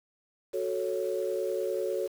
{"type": "chord", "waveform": "sine", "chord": "F# minor", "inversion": "none", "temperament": "equal", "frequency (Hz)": [370, 440, 554.4], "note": ["F#4", "A4", "C#5"], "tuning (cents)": [0, 0, 0], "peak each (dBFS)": -32, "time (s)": [0.53, 2.08], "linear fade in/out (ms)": 20, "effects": ["tanh soft clip ceiling -18 dBFS", "8-bit"]}